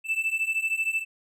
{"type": "beating tone pair", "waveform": "triangle", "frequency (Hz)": [2637, 2650], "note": ["E7", "E7"], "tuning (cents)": [0, 9], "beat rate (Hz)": 13, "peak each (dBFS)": [-27, -25], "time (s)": [0.04, 1.05], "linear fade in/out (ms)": 50, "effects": []}